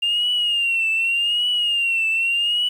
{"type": "tone with vibrato", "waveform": "sine", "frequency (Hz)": 2794, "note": "F7", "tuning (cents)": 0, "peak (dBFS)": -16, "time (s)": [0.02, 2.69], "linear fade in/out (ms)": 10, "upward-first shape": "triangle", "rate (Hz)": 0.85, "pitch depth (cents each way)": 100, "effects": ["tanh soft clip ceiling -14 dBFS", "8-bit"]}